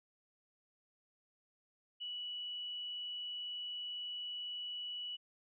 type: tone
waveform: sine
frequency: 2946 Hz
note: F#7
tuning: 8 cents flat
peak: -40 dBFS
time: 2-5.17 s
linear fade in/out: 20 ms
effects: none